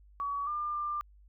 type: tone with pitch steps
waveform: sine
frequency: 1133 / 1200 / 1192 Hz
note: C#6 / D6 / D6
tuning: +37 / +37 / +25 cents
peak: -31 dBFS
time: 0.2-1.01 s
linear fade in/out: 0 ms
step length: 270 ms
effects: added 50 Hz sine -55 dBFS peak until 1.28 s